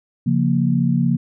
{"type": "chord", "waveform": "sine", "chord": "Bb minor", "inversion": "first", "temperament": "equal", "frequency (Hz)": [138.59, 174.61, 233.1], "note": ["Db3", "F3", "Bb3"], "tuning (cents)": [0, 0, 0], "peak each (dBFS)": -19, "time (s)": [0.26, 1.17], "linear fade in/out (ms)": 10, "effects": []}